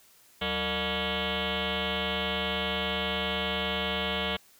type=tone with frequency modulation; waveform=sine; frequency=1400 Hz; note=F6; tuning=4 cents sharp; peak=-27 dBFS; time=0.41-4.37 s; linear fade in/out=10 ms; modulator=265 Hz; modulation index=7.9; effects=white hiss -59 dBFS RMS until 4.59 s